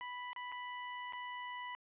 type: tone with dropouts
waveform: 25% pulse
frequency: 987.8 Hz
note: B5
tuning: in tune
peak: -38 dBFS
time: 0.01-1.75 s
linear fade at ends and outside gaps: 0 ms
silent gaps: 0.331-0.362 / 0.518-0.523 / 1.124-1.133 s
effects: resampled to 8000 Hz + 13-bit